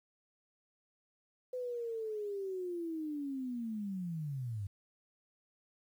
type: linear sweep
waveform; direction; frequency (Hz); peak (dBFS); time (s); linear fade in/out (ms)
sine; down; 508 to 94.9; -36; 1.53-4.67; 5
effects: 11-bit